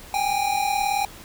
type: tone pair together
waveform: square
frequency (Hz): 784 / 822.6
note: G5 / G#5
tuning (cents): 0 / -17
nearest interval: minor second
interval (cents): 83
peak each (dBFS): -25 / -24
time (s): 0.14-1.05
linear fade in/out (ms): 2
effects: pink hiss -43 dBFS RMS until 1.24 s